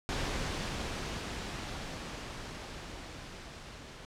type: noise with level ramp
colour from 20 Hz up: pink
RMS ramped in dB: -34 to -48 dBFS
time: 0.09-4.05 s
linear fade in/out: 0 ms
effects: low-pass 6000 Hz 12 dB/octave